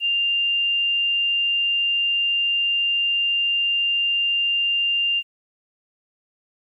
sine tone, 2794 Hz, F7, in tune, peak -18 dBFS, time 0-5.23 s, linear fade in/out 50 ms, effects 10-bit

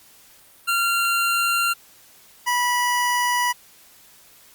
25% pulse tone pair in turn, 1383 / 977.9 Hz, F6 / B5, -17 / -17 cents, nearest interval tritone, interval 600 cents, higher first, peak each -15 dBFS, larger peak neither, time 0.67-1.74 / 2.46-3.53 s, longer neither, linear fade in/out 20 ms, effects white hiss -51 dBFS RMS until 4.54 s + Opus 48 kbps

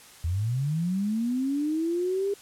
sine linear sweep, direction up, 77.78 to 406.8 Hz, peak -24 dBFS, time 0.24-2.34 s, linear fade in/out 5 ms, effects white hiss -50 dBFS RMS until 2.41 s + low-pass 11000 Hz 12 dB/octave

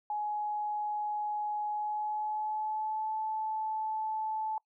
sine tone with pitch glide, 840 to 870.6 Hz, G#5 to A5, +19 to -19 cents, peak -31 dBFS, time 0.1-4.58 s, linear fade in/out 2 ms, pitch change +62 cents, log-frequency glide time 1.7-3.13 s, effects noise-tail reverb RT60 0.1 s tail -25 dB re dry

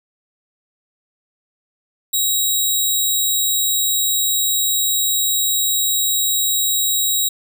10% pulse tone, 3825 Hz, A#7, 44 cents sharp, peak -8 dBFS, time 2.13-7.29 s, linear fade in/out 10 ms, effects none

